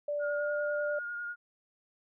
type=tone with pitch glide; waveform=sine; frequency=585 to 591.1 Hz; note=D5 to D5; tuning=-7 to +11 cents; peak=-30 dBFS; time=0.08-0.99 s; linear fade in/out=5 ms; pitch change=+18 cents; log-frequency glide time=0.37-0.46 s
type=tone with vibrato; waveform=sine; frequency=1426 Hz; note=F6; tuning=36 cents sharp; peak=-35 dBFS; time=0.19-1.36 s; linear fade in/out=50 ms; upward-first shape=sine; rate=10 Hz; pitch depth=17 cents each way
effects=none